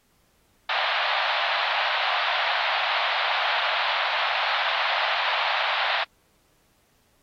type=band-pass noise; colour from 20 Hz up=pink; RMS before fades=-25 dBFS; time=0.69-6.04 s; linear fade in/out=5 ms; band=660 to 4000 Hz; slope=48 dB/octave; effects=pink hiss -65 dBFS RMS until 7.22 s + AAC 48 kbps